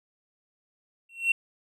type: tone with exponential growth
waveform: triangle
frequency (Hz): 2722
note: F7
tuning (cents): -45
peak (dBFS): -14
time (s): 1.09-1.32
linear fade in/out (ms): 5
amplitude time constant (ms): 48
effects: tanh soft clip ceiling -14 dBFS + resampled to 32000 Hz